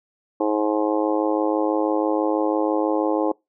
harmonic tone, 106.1 Hz, G#2, 38 cents sharp, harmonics 3 / 4 / 5 / 6 / 7 / 8 / 9 / 10, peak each -22 / -26 / -24 / -34 / -31 / -28 / -37 / -33 dBFS, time 0.4-3.32 s, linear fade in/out 5 ms, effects noise-tail reverb RT60 0.2 s tail -25 dB re dry

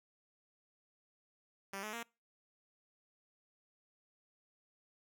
5% pulse tone with pitch steps, 196 / 213.7 / 233.1 Hz, G3 / G#3 / A#3, 0 / +50 / 0 cents, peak -30 dBFS, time 1.73-2.03 s, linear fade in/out 5 ms, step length 100 ms, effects noise-tail reverb RT60 0.3 s tail -25 dB re dry

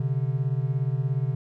triangle beating tone pair, 128.5 / 145.5 Hz, C3 / D3, -31 / -16 cents, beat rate 17 Hz, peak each -23 / -25 dBFS, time 0-1.35 s, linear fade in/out 5 ms, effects none

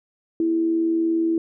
sine tone with amplitude modulation, 329.6 Hz, E4, in tune, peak -16 dBFS, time 0.4-1.38 s, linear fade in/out 2 ms, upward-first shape sine, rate 80 Hz, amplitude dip 40%, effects none

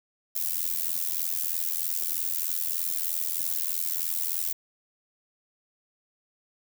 violet noise with amplitude modulation, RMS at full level -25 dBFS, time 0.35-4.53 s, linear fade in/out 10 ms, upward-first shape sine, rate 83.2 Hz, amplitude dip 95%, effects none

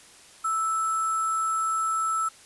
sine tone with sample-and-hold, 1318.5 Hz, E6, in tune, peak -23 dBFS, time 0.44-2.29 s, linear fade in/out 10 ms, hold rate 8820 Hz, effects white hiss -51 dBFS RMS until 2.45 s + resampled to 24000 Hz

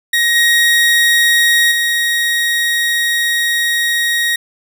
30% pulse tone with level steps, 1883 Hz, A#6, 17 cents sharp, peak -8 / -6 / -10 dBFS, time 0.13-4.36 s, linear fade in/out 5 ms, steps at 0.35 / 1.71 s, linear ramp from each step 10 ms, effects none

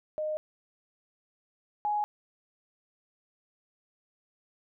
sine tone pair in turn, 615 / 835.3 Hz, D#5 / G#5, -20 / +10 cents, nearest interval perfect fourth, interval 530 cents, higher second, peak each -29 / -26 dBFS, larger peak second, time 0.18-0.37 / 1.85-2.04 s, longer neither, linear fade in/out 0 ms, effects none

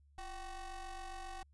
40% pulse ring-modulated tone, 372.3 Hz, F#4, 11 cents sharp, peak -40 dBFS, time 0.18-1.43 s, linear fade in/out 2 ms, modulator 396 Hz, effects added 71 Hz sine -63 dBFS peak until 1.53 s + resampled to 24000 Hz

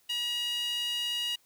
sawtooth tone with high-pass filter, 957 Hz, A#5, 45 cents sharp, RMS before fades -32 dBFS, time 0.09-1.36 s, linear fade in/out 10 ms, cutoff 3000 Hz, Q 6.4, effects white hiss -66 dBFS RMS until 1.45 s

